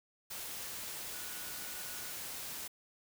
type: tone in noise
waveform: sine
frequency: 1464 Hz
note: F#6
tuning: 19 cents flat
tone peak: -54 dBFS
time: 1.13-2.12 s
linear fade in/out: 10 ms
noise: white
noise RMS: -43 dBFS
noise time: 0.3-2.68 s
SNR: -14 dB
effects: none